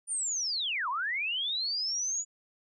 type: linear two-way sweep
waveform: sine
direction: down then up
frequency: 9340 to 932.3 to 6950 Hz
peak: -29 dBFS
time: 0.07-2.25 s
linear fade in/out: 50 ms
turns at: 0.89 s
effects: none